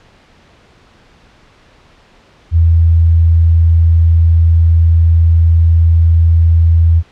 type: tone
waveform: sine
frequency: 82.8 Hz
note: E2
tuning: 8 cents sharp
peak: -5 dBFS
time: 2.51-7.03 s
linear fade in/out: 50 ms
effects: pink hiss -46 dBFS RMS until 7.11 s + low-pass 4000 Hz 12 dB/octave